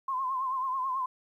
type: tone with vibrato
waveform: sine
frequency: 1046.5 Hz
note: C6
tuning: in tune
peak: -28 dBFS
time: 0.08-1.06 s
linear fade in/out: 5 ms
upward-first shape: triangle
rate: 9.2 Hz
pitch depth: 81 cents each way
effects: 11-bit